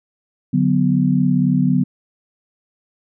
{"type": "chord", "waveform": "sine", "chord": "B minor", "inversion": "first", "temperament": "equal with one note detuned", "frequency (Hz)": [146.83, 185, 248.9], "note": ["D3", "F#3", "B3"], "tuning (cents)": [0, 0, 14], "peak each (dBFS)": [-18, -17, -17], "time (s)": [0.53, 1.84], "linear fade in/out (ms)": 10, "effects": []}